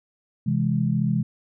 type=chord; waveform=sine; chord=C augmented; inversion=none; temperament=equal; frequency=130.81 / 164.81 / 207.7 Hz; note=C3 / E3 / G#3; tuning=0 / 0 / 0 cents; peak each=-24 dBFS; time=0.46-1.23 s; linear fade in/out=10 ms; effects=none